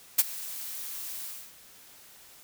blue noise with ADSR envelope, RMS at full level -18 dBFS, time 0.18-1.54 s, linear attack 12 ms, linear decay 32 ms, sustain -20 dB, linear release 300 ms, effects white hiss -53 dBFS RMS until 2.43 s

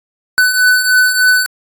square beating tone pair, 1498 / 1501.3 Hz, F#6 / F#6, +21 / +25 cents, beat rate 3.3 Hz, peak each -16 / -10 dBFS, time 0.38-1.46 s, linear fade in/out 0 ms, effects AAC 64 kbps

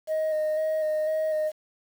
sine tone with vibrato, 622.3 Hz, D#5, in tune, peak -21 dBFS, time 0.07-1.52 s, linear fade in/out 50 ms, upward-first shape square, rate 2 Hz, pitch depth 14 cents each way, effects tanh soft clip ceiling -22 dBFS + 8-bit

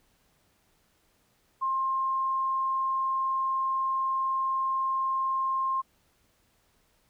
sine tone, 1061 Hz, C6, 24 cents sharp, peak -25 dBFS, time 1.61-5.82 s, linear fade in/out 20 ms, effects pink hiss -68 dBFS RMS until 7.09 s

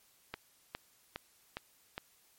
click train, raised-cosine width 0.3 ms, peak -22 dBFS, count 5, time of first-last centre 0.34-1.979 s, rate 2.44 Hz, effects white hiss -67 dBFS RMS until 2.38 s + MP3 64 kbps

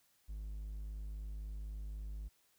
triangle tone, 51.91 Hz, G#1, in tune, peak -39 dBFS, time 0.28-2.29 s, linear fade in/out 20 ms, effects white hiss -73 dBFS RMS until 2.58 s

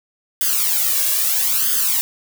blue noise with flanger, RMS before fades -18 dBFS, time 0.41-2.01 s, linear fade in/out 0 ms, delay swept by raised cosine 0.61 to 1.81 ms, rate 0.77 Hz, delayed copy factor +0.85, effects none

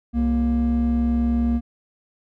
triangle tone pair together, 64.8 / 234.9 Hz, C2 / A#3, -16 / +13 cents, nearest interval octave + minor seventh, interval 2229 cents, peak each -19 / -16 dBFS, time 0.13-1.61 s, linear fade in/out 50 ms, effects tanh soft clip ceiling -12 dBFS

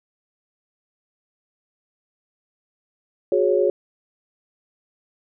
sine chord, F# suspended second, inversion none, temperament equal with one note detuned, 364.7 / 415.3 / 554.4 Hz, F#4 / G#4 / C#5, -25 / 0 / 0 cents, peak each -20 dBFS, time 3.32-3.7 s, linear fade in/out 2 ms, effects none

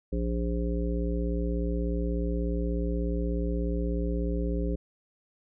harmonic tone, 58.3 Hz, A#1, 1 cent sharp, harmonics 1 / 3 / 5 / 7 / 9, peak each -28 / -33 / -35 / -36 / -38 dBFS, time 0.12-4.76 s, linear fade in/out 10 ms, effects none

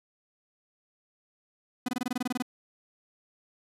45% pulse tone bursts, 250 Hz, B3, 21 cents sharp, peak -27 dBFS, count 12, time 1.86-2.424 s, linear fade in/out 5 ms, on 25 ms, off 24 ms, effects resampled to 32000 Hz

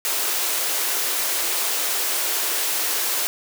white high-pass noise, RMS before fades -23 dBFS, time 0.05-3.27 s, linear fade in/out 0 ms, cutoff 310 Hz, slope 48 dB/octave, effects none

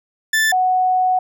40% pulse / sine tone pair in turn, 1760 / 740 Hz, A6 / F#5, 0 / 0 cents, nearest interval octave + minor third, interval 1500 cents, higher first, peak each -13 dBFS, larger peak neither, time 0.33-0.52 / 0.52-1.19 s, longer second, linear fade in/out 5 ms, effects none

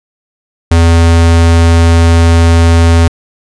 square tone, 83.6 Hz, E2, 25 cents sharp, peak -4 dBFS, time 0.71-3.08 s, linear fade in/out 5 ms, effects resampled to 22050 Hz

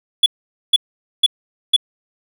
triangle tone bursts, 3421 Hz, A7, 49 cents flat, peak -6 dBFS, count 4, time 0.23-1.764 s, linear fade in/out 5 ms, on 31 ms, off 470 ms, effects none

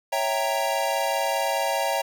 square chord, C# diminished seventh, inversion none, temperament equal with one note detuned, 554.4 / 659.3 / 784 / 929.1 Hz, C#5 / E5 / G5 / Bb5, 0 / 0 / 0 / -6 cents, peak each -29 dBFS, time 0.12-2.02 s, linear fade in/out 10 ms, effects none

